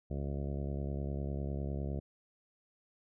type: harmonic tone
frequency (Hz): 69.9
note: C#2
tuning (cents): +15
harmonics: 1 / 2 / 3 / 4 / 5 / 6 / 7 / 8 / 9 / 10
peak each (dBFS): -37 / -39 / -43 / -50 / -47 / -49 / -53 / -51 / -51 / -57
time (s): 0.1-2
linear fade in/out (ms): 10
effects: none